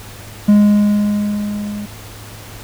triangle tone with level ramp, 207 Hz, G#3, 5 cents flat, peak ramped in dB -3 to -21 dBFS, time 0.48-1.86 s, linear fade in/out 10 ms, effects added 105 Hz sine -36 dBFS peak until 2.63 s + pink hiss -36 dBFS RMS until 2.63 s

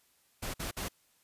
pink noise bursts, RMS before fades -37 dBFS, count 3, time 0.42-0.886 s, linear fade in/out 10 ms, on 120 ms, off 53 ms, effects white hiss -69 dBFS RMS until 1.23 s + resampled to 32000 Hz

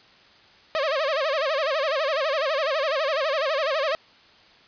sawtooth tone with vibrato, 587.3 Hz, D5, in tune, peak -18 dBFS, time 0.75-3.95 s, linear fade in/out 0 ms, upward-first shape sine, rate 12 Hz, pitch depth 180 cents each way, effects white hiss -53 dBFS RMS until 4.67 s + resampled to 11025 Hz

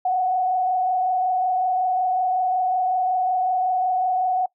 sine tone with frequency modulation, 740 Hz, F#5, in tune, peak -18 dBFS, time 0.05-4.46 s, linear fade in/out 5 ms, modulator 25.4 Hz, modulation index 0.68, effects noise-tail reverb RT60 0.1 s tail -22 dB re dry

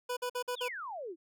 25% pulse tone bursts, 493.9 Hz, B4, in tune, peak -29 dBFS, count 5, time 0.09-0.685 s, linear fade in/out 10 ms, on 79 ms, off 50 ms
sine exponential sweep, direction down, 3951 to 308.6 Hz, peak -38 dBFS, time 0.55-1.16 s, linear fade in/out 50 ms
effects none

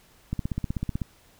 click train, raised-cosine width 5 ms, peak -15 dBFS, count 12, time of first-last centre 0.33-1.018 s, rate 16 Hz, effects pink hiss -58 dBFS RMS until 1.39 s

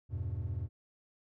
triangle chord, E minor, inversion none, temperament equal with one note detuned, 82.41 / 98.85 / 123.47 Hz, E2 / G2 / B2, 0 / +15 / 0 cents, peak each -36 / -35 / -38 dBFS, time 0.09-0.69 s, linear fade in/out 50 ms, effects tanh soft clip ceiling -25 dBFS

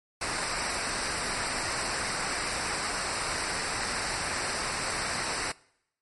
pink noise with comb filter, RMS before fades -31 dBFS, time 0.21-5.52 s, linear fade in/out 5 ms, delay 0.3 ms, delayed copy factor -0.7, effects noise-tail reverb RT60 0.8 s tail -24 dB re dry + MP3 48 kbps

